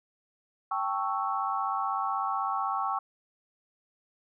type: chord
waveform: sine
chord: A dominant seventh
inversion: third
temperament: equal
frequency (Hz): 784 / 880 / 1108.7 / 1318.5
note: G5 / A5 / C#6 / E6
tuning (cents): 0 / 0 / 0 / 0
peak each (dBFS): -32 / -36 / -31 / -34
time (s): 0.71-2.99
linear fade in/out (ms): 5
effects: none